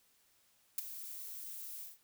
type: noise with ADSR envelope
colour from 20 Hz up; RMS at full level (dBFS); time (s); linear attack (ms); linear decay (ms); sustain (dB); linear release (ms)
violet; -31; 0.78-1.98; 5; 14; -15; 160
effects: white hiss -71 dBFS RMS until 2.03 s